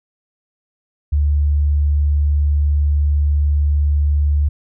sine tone, 73.1 Hz, D2, 7 cents flat, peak -12 dBFS, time 1.12-4.49 s, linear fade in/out 10 ms, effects none

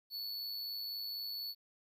square tone with amplitude modulation, 4435 Hz, C#8, in tune, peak -38 dBFS, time 0.1-1.55 s, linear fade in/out 50 ms, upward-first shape sine, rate 104 Hz, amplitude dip 35%, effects 12-bit

